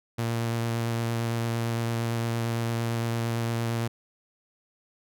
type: tone with vibrato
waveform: sawtooth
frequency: 116 Hz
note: A#2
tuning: 8 cents flat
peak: -22 dBFS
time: 0.18-3.88 s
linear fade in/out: 10 ms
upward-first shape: sine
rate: 8.8 Hz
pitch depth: 13 cents each way
effects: none